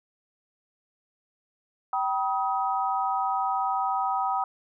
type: tone cluster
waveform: sine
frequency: 773 / 967 / 1262 Hz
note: G5 / B5 / D#6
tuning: -24 / -37 / +24 cents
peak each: -27 / -29 / -29 dBFS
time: 1.93-4.44 s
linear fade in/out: 2 ms
effects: none